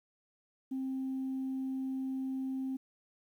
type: tone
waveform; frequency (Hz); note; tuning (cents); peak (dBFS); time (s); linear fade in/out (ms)
sine; 264; C4; +16; -32; 0.71-2.77; 10
effects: tanh soft clip ceiling -30 dBFS + 11-bit